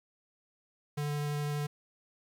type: tone with vibrato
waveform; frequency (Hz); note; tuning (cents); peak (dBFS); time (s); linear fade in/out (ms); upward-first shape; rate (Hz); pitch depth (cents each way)
square; 146.83; D3; 0; -32; 0.97-1.67; 10; triangle; 12; 9
effects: 11-bit